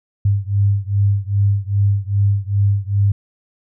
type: beating tone pair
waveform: sine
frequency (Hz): 99.4 / 101.9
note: G2 / G#2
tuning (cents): +25 / -32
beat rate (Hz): 2.5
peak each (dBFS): -16 / -17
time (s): 0.25-3.12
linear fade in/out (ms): 5
effects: none